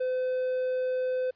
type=tone; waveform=triangle; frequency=510 Hz; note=C5; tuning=44 cents flat; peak=-24 dBFS; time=0-1.31 s; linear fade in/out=10 ms; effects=pink hiss -69 dBFS RMS until 1.35 s + resampled to 11025 Hz